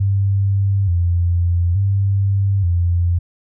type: tone with vibrato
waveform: sine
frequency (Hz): 92.5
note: F#2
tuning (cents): 0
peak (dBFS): -13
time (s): 0-3.19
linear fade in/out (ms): 10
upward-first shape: square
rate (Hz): 0.57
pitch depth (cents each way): 110
effects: none